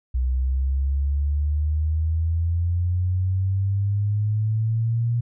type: exponential sweep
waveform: sine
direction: up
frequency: 62.4 to 119.3 Hz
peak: -19 dBFS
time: 0.14-5.21 s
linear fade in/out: 10 ms
effects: none